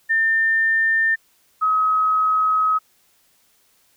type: tone pair in turn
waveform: sine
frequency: 1800 / 1272.8 Hz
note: A6 / D#6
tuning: +39 / +39 cents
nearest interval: tritone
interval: 600 cents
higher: first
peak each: -15 dBFS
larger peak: neither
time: 0.09-1.16 / 1.61-2.79 s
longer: second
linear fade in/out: 20 ms
effects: white hiss -60 dBFS RMS until 3.96 s